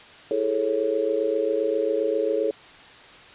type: chord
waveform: sine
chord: A major seventh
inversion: second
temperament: just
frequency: 330 / 412.5 / 440 / 550 Hz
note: E4 / G#4 / A4 / C#5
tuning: +2 / -12 / 0 / -14 cents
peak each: -30 / -28 / -24 / -26 dBFS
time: 0.31-2.51 s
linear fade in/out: 2 ms
effects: white hiss -46 dBFS RMS until 3.34 s + resampled to 8000 Hz